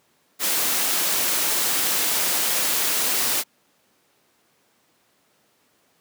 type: noise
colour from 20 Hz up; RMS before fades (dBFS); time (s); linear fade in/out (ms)
white; -22; 0.39-3.44; 50
effects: pink hiss -63 dBFS RMS until 6 s + high-pass 200 Hz 12 dB/octave